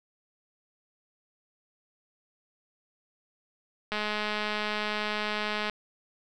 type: click train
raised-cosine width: 0.3 ms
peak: -15 dBFS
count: 376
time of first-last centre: 3.92-5.697 s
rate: 211 Hz
effects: none